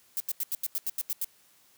violet noise bursts, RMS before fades -30 dBFS, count 10, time 0.17-1.245 s, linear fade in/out 0 ms, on 31 ms, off 85 ms, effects white hiss -62 dBFS RMS until 1.77 s + high-pass 80 Hz 12 dB/octave

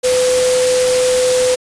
sine tone in noise, 505 Hz, B4, 39 cents sharp, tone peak -11 dBFS, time 0.03-1.56 s, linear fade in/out 20 ms, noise white, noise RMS -19 dBFS, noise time 0.03-1.56 s, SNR +5 dB, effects resampled to 22050 Hz

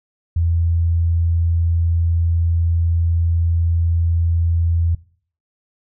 sine tone, 84 Hz, E2, 33 cents sharp, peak -14 dBFS, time 0.36-4.95 s, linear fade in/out 5 ms, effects noise-tail reverb RT60 0.5 s tail -21 dB re dry

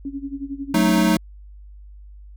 sine tone with tremolo, 277.2 Hz, C#4, in tune, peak -24 dBFS, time 0.05-1.07 s, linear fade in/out 2 ms, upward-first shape sine, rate 11 Hz, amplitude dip 85%
square chord, D# diminished, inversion first, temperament equal, 185 / 220 / 311.1 Hz, F#3 / A3 / D#4, 0 / 0 / 0 cents, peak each -20 dBFS, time 0.74-1.17 s, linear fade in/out 5 ms
effects added 50 Hz sine -39 dBFS peak until 2.36 s

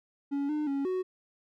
triangle tone with pitch steps, 281.4 / 301.7 / 277.3 / 370.6 Hz, C#4 / D4 / C#4 / F#4, +26 / +47 / +1 / +3 cents, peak -26 dBFS, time 0.31-1.03 s, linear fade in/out 20 ms, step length 180 ms, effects none

